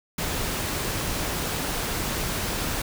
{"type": "noise", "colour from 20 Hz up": "pink", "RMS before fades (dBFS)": -28, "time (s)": [0.18, 2.82], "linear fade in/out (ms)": 5, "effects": []}